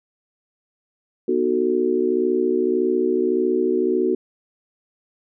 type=chord; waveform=sine; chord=B dominant seventh; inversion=none; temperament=just; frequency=246.9 / 308.7 / 370.4 / 444.5 Hz; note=B3 / D#4 / F#4 / A4; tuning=0 / -14 / +2 / +18 cents; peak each=-25 / -25 / -19 / -25 dBFS; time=1.28-4.15 s; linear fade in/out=5 ms; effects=none